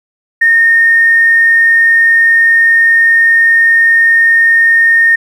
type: tone with tanh clipping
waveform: triangle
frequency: 1835 Hz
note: A#6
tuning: 28 cents flat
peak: -4 dBFS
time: 0.41-5.16 s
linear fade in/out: 10 ms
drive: 2 dB
effects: none